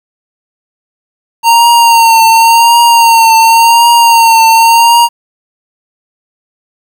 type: tone with vibrato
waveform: square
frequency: 921 Hz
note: A#5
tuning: 21 cents flat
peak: -3 dBFS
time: 1.43-5.09 s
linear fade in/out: 50 ms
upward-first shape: triangle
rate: 0.91 Hz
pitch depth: 43 cents each way
effects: 7-bit